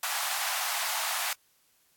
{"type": "high-pass noise", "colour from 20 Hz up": "pink", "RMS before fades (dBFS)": -31, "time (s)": [0.03, 1.33], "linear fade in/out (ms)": 2, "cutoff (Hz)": 710, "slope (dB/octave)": 48, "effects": ["white hiss -67 dBFS RMS until 1.96 s", "AAC 64 kbps"]}